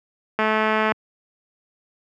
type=click train; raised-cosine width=0.5 ms; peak=-6 dBFS; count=116; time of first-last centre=0.39-0.92 s; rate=217 Hz; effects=high-pass 150 Hz 12 dB/octave